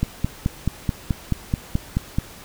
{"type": "click train", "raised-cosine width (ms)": 5, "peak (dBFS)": -7, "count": 11, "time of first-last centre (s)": [0.03, 2.185], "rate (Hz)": 4.64, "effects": ["pink hiss -42 dBFS RMS until 2.44 s"]}